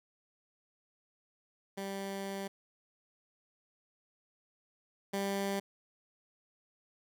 15% pulse tone pair in turn, 196 / 197.59 Hz, G3 / G3, 0 / +14 cents, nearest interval unison, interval 14 cents, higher second, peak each -31 / -26 dBFS, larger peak second, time 1.77-2.48 / 5.13-5.6 s, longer first, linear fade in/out 10 ms, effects none

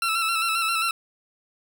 20% pulse tone with vibrato, 1335 Hz, E6, 22 cents sharp, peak -17 dBFS, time 0.02-0.91 s, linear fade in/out 2 ms, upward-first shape square, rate 7.5 Hz, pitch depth 33 cents each way, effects 9-bit

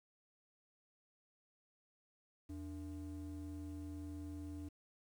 triangle ring-modulated tone, 188.1 Hz, F#3, 29 cents sharp, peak -39 dBFS, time 2.49-4.69 s, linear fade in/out 10 ms, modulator 105 Hz, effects 11-bit

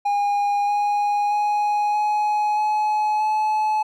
triangle tone with pitch steps, 815 / 823.5 / 832.1 / 840.8 / 849.6 / 858.5 Hz, G#5 / G#5 / G#5 / G#5 / G#5 / A5, -33 / -15 / +3 / +21 / +39 / -43 cents, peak -16 dBFS, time 0.05-3.83 s, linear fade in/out 10 ms, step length 630 ms, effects none

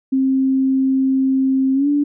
sine tone with pitch glide, 265.5 to 289.5 Hz, C4 to D4, +25 to -25 cents, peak -13 dBFS, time 0.12-2.04 s, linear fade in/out 10 ms, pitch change +150 cents, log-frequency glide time 1.74-1.88 s, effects none

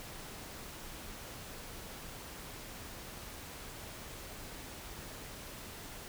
silence, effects pink hiss -47 dBFS RMS until 6.08 s

